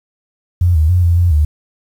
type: tone with pitch steps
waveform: sine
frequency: 88.2 / 78 / 89.7 / 85.6 / 87.5 / 75.5 Hz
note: F2 / D#2 / F2 / F2 / F2 / D2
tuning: +18 / +5 / +47 / -34 / +4 / +48 cents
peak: -8 dBFS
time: 0.61-1.45 s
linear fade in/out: 5 ms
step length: 140 ms
effects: 7-bit